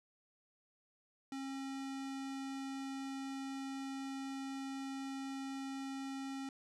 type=tone with low-pass filter; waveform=square; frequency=270.4 Hz; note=C#4; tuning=43 cents flat; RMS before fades=-43 dBFS; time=1.32-6.49 s; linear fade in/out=2 ms; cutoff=7800 Hz; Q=0.93; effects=none